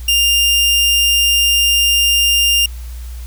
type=tone; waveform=sawtooth; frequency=2800 Hz; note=F7; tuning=4 cents sharp; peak=-7 dBFS; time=0.08-2.66 s; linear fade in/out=5 ms; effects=added 60 Hz sine -25 dBFS peak until 3.26 s + white hiss -42 dBFS RMS until 3.26 s